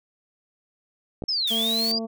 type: clicks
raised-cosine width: 2 ms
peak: -19 dBFS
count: 2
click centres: 1.222 / 1.238 s
type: linear two-way sweep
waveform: sine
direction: down then up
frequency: 5430 to 3136 to 4887 Hz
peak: -22 dBFS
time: 1.28-1.99 s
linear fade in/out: 10 ms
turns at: 1.53 s
type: high-pass noise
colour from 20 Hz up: white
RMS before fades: -35 dBFS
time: 1.47-1.92 s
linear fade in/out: 5 ms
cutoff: 1800 Hz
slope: 24 dB/octave
type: harmonic tone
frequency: 225.2 Hz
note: A3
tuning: 40 cents sharp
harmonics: 1 / 2 / 3 / 4 / 5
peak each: -29 / -34 / -35 / -49 / -49 dBFS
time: 1.5-2.07 s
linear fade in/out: 20 ms
effects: none